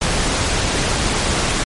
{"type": "noise", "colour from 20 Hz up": "pink", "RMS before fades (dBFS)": -18, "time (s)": [0.01, 1.64], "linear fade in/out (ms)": 10, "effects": ["low-pass 10000 Hz 12 dB/octave", "MP3 48 kbps"]}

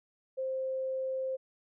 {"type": "tone", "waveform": "sine", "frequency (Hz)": 525, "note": "C5", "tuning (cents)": 6, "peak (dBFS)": -31, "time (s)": [0.37, 1.37], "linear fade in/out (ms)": 20, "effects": []}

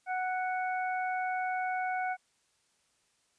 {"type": "harmonic tone", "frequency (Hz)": 740, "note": "F#5", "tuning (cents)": 0, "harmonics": [1, 2, 3], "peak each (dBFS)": [-31, -37, -41], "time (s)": [0.06, 2.17], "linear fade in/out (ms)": 50, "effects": ["white hiss -72 dBFS RMS until 3.38 s", "resampled to 22050 Hz"]}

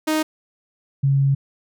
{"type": "tone pair in turn", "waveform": ["sawtooth", "sine"], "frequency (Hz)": [311.1, 137.86], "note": ["D#4", "C#3"], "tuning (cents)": [0, -9], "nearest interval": "octave + major second", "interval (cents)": 1409, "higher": "first", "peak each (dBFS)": -14, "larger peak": "neither", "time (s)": [[0.07, 0.23], [1.03, 1.35]], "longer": "second", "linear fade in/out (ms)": 10, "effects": []}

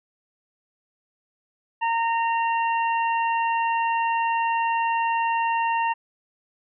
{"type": "harmonic tone", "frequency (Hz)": 920, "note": "A#5", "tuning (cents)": -23, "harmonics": [1, 2, 3], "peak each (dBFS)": [-21, -31, -31], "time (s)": [1.81, 5.94], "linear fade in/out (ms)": 20, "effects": []}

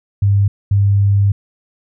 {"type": "tone pair in turn", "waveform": "sine", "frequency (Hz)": [100, 100], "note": ["G2", "G2"], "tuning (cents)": [35, 35], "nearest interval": "unison", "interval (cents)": 0, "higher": "neither", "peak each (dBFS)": -9, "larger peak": "neither", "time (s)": [[0.22, 0.48], [0.71, 1.32]], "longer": "second", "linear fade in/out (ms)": 5, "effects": []}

